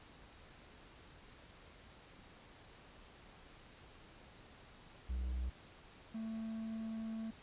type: tone pair in turn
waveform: triangle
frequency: 62.5 / 222.7 Hz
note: B1 / A3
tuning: +21 / +21 cents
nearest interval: octave + minor seventh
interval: 2200 cents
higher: second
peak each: -34 / -38 dBFS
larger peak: first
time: 5.09-5.5 / 6.14-7.31 s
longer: second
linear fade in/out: 10 ms
effects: pink hiss -59 dBFS RMS until 7.42 s + resampled to 8000 Hz